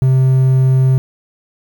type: tone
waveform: triangle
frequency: 130.81 Hz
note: C3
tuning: in tune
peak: -6 dBFS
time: 0.02-0.98 s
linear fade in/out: 0 ms
effects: 7-bit